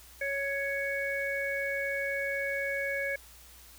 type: harmonic tone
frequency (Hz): 556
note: C#5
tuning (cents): +5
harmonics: 1 / 3 / 4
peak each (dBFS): -34 / -34 / -34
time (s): 0.21-3.16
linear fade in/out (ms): 5
effects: added 60 Hz sine -56 dBFS peak until 3.78 s + white hiss -54 dBFS RMS until 3.78 s